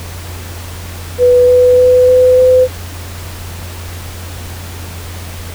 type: tone with pitch steps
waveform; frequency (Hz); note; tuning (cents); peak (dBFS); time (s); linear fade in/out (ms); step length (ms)
sine; 493.9 / 497.6 / 501.4 / 505.2 / 509; B4 / B4 / B4 / B4 / C5; 0 / +13 / +26 / +39 / -48; -4; 1.18-2.68; 50; 300
effects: added 87 Hz sine -25 dBFS peak until 5.54 s + pink hiss -30 dBFS RMS until 5.54 s